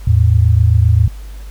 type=tone pair together; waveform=sine; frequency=82.41 / 110 Hz; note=E2 / A2; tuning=0 / 0 cents; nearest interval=perfect fourth; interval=500 cents; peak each=-10 dBFS; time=0.07-1.08 s; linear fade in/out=5 ms; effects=added 50 Hz sine -27 dBFS peak until 1.5 s + pink hiss -44 dBFS RMS until 1.5 s